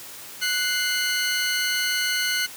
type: tone pair together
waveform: 20% pulse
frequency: 1480 / 2093 Hz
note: F#6 / C7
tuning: 0 / 0 cents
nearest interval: tritone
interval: 600 cents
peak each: -19 / -21 dBFS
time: 0.41-2.47 s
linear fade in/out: 20 ms
effects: white hiss -40 dBFS RMS until 2.56 s + high-pass 100 Hz 12 dB/octave